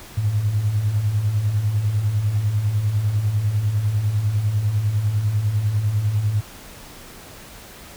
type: beating tone pair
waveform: sine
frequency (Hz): 97.3 / 107.3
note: G2 / A2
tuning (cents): -12 / -43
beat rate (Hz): 10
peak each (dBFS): -26 / -18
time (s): 0.17-6.41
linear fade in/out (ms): 10
effects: pink hiss -41 dBFS RMS until 7.96 s